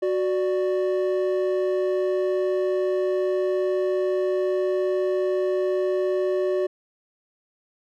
triangle tone pair together, 370 / 589.2 Hz, F#4 / D5, 0 / +6 cents, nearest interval minor sixth, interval 806 cents, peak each -20 / -24 dBFS, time 0.02-6.67 s, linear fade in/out 10 ms, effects none

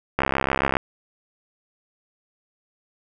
click train, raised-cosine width 0.5 ms, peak -5 dBFS, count 40, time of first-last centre 0.19-0.769 s, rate 67.4 Hz, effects none

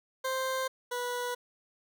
20% pulse tone pair in turn, 523.3 / 489.8 Hz, C5 / B4, 0 / -14 cents, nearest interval minor second, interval 114 cents, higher first, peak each -25 / -27 dBFS, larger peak first, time 0.24-0.68 / 0.91-1.35 s, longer neither, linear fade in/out 10 ms, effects none

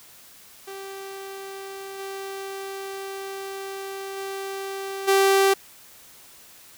sawtooth tone with level steps, 390 Hz, G4, 9 cents flat, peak -31 / -28 / -26 / -12 dBFS, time 0.67-5.54 s, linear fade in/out 10 ms, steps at 1.98 / 4.16 / 5.07 s, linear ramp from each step 20 ms, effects white hiss -49 dBFS RMS until 6.77 s

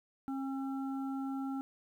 harmonic tone, 269.7 Hz, C#4, 47 cents flat, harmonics 1 / 3 / 5, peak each -35 / -45 / -49 dBFS, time 0.28-1.61 s, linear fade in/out 0 ms, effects 11-bit

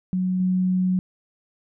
sine tone with level steps, 184.3 Hz, F#3, 7 cents flat, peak -20 / -18 dBFS, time 0.13-0.99 s, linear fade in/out 0 ms, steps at 0.4 s, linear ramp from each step 2 ms, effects none

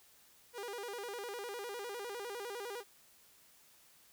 sawtooth tone with vibrato, 440 Hz, A4, in tune, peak -37 dBFS, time 0.53-2.84 s, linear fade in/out 50 ms, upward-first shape square, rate 9.9 Hz, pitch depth 160 cents each way, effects white hiss -64 dBFS RMS until 4.12 s

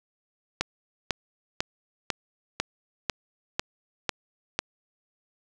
click train, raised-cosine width 0.2 ms, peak -7 dBFS, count 9, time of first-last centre 0.61-4.59 s, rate 2.01 Hz, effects none

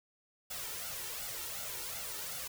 white noise with flanger, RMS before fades -41 dBFS, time 0.5-2.48 s, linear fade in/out 10 ms, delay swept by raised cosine 1.4 to 2.23 ms, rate 2.7 Hz, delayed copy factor +0.7, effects none

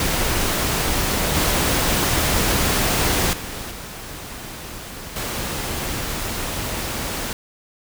pink noise with level steps, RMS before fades -21 / -19 / -31 / -34 / -26 dBFS, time 0-7.33 s, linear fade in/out 2 ms, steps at 1.35 / 3.33 / 3.71 / 5.16 s, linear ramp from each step 2 ms, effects none

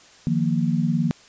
sine chord, Eb suspended second, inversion none, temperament equal, 155.56 / 174.61 / 233.1 Hz, Eb3 / F3 / Bb3, 0 / 0 / 0 cents, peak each -23 dBFS, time 0.27-1.11 s, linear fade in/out 0 ms, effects white hiss -50 dBFS RMS until 1.28 s + resampled to 16000 Hz

